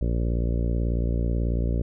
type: harmonic tone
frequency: 58.27 Hz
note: A#1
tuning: in tune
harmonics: 1 / 2 / 3 / 4 / 5 / 6 / 7 / 8 / 9 / 10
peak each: -23 / -29 / -33 / -35 / -37 / -39 / -40 / -41 / -42 / -43 dBFS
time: 0.01-1.82 s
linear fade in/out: 5 ms
effects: none